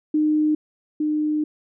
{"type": "tone pair in turn", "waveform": "sine", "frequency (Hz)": [305.3, 303.6], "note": ["D#4", "D#4"], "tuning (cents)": [-33, -42], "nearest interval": "unison", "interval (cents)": 9, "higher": "first", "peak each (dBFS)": [-16, -19], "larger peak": "first", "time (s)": [[0.14, 0.55], [1, 1.44]], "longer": "second", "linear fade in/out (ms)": 5, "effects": []}